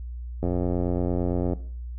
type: click train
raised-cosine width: 2 ms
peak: -13 dBFS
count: 99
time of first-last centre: 0.43-1.534 s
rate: 88.8 Hz
effects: noise-tail reverb RT60 0.5 s tail -17 dB re dry + added 60 Hz sine -32 dBFS peak until 1.98 s